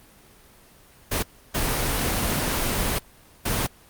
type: noise bursts at uneven times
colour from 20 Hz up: pink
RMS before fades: -24 dBFS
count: 3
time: 1.11-1.23 / 1.54-2.99 / 3.45-3.67 s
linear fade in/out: 10 ms
effects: pink hiss -52 dBFS RMS until 3.89 s + Opus 24 kbps